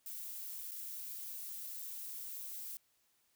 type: noise with dropouts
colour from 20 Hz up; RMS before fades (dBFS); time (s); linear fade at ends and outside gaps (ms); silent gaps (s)
violet; -45; 0.06-2.77; 1; 0.711-0.717
effects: white hiss -75 dBFS RMS until 3.35 s